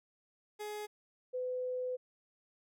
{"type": "tone pair in turn", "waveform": ["30% pulse", "sine"], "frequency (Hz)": [420, 504.2], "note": ["G#4", "B4"], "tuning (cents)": [19, 36], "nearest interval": "minor third", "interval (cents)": 317, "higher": "second", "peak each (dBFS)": [-37, -34], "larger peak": "second", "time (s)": [[0.59, 0.87], [1.33, 1.97]], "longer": "second", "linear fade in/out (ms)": 20, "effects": []}